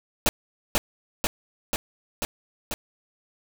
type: noise with echo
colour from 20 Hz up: pink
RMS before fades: -20 dBFS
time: 0.26-0.29 s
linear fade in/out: 0 ms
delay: 490 ms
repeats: 5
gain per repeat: -2 dB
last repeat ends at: 2.74 s
effects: none